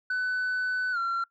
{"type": "tone with pitch glide", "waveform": "sine", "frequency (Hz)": [1500, 1367.6], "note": ["F#6", "F6"], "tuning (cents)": [23, -37], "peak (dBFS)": -23, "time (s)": [0.1, 1.24], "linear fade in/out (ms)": 5, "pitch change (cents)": -160, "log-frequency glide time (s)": [0.92, 0.98], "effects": ["noise-tail reverb RT60 0.1 s tail -22 dB re dry", "tanh soft clip ceiling -25 dBFS"]}